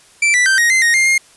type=tone with pitch steps; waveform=45% pulse; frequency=2336 / 1970 / 1561 / 1878 / 2071 / 1866 / 2112 / 2129 Hz; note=D7 / B6 / G6 / A#6 / C7 / A#6 / C7 / C7; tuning=-10 / -5 / -8 / +12 / -18 / +1 / +16 / +30 cents; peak=-10 dBFS; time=0.22-1.18 s; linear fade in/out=5 ms; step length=120 ms; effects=white hiss -47 dBFS RMS until 1.36 s + resampled to 24000 Hz